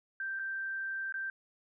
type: tone with dropouts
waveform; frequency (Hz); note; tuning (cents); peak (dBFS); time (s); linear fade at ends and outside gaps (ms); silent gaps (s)
sine; 1568; G6; 0; -34; 0.2-1.3; 2; 0.391-0.394 / 1.124-1.141
effects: none